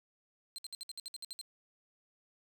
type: tone bursts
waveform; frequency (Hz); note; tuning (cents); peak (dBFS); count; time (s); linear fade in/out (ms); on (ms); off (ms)
30% pulse; 4139; C8; -20; -38; 11; 0.56-1.413; 0; 23; 60
effects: none